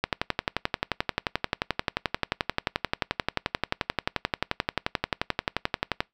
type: click train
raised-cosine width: 0.3 ms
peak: -7 dBFS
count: 69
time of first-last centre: 0.04-6.005 s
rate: 11.4 Hz
effects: noise-tail reverb RT60 0.2 s tail -25 dB re dry